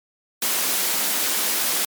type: high-pass noise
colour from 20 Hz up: white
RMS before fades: -22 dBFS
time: 0.42-1.85 s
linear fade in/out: 2 ms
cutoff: 170 Hz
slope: 48 dB/octave
effects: MP3 96 kbps